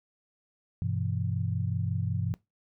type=chord; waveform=sine; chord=E minor; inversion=first; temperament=equal with one note detuned; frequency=98 / 123.47 / 165.58 Hz; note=G2 / B2 / E3; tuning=0 / 0 / +8 cents; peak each=-30 / -32 / -34 dBFS; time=0.82-2.34 s; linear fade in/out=0 ms; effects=noise-tail reverb RT60 0.2 s tail -21 dB re dry